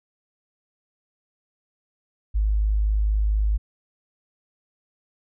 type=tone; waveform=sine; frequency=52.2 Hz; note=G#1; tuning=10 cents sharp; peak=-18 dBFS; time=2.34-3.58 s; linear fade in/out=20 ms; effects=none